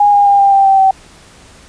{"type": "tone with pitch steps", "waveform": "sine", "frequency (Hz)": [821, 812, 803.2, 794.4, 785.7, 777.2, 768.7], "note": ["G#5", "G#5", "G5", "G5", "G5", "G5", "G5"], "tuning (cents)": [-20, -39, 42, 23, 4, -15, -34], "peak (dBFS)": -5, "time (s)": [0, 0.91], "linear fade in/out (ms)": 5, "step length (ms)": 130, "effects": ["pink hiss -41 dBFS RMS until 1.68 s", "resampled to 22050 Hz"]}